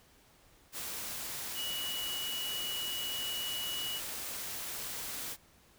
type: tone in noise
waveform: sine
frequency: 2929 Hz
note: F#7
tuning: 18 cents flat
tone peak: -36 dBFS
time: 1.54-4.01 s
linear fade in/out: 50 ms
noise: white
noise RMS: -40 dBFS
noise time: 0.72-5.37 s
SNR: +1 dB
effects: pink hiss -63 dBFS RMS until 5.78 s